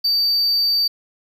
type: tone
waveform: triangle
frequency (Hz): 4619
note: D8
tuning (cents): -30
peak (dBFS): -14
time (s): 0.04-0.88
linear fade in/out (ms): 10
effects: 9-bit